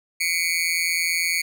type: tone with amplitude modulation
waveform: sawtooth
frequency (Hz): 2225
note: C#7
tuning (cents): +6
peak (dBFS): -13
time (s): 0.2-1.42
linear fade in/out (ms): 10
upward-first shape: sine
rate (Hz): 169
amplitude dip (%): 100
effects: none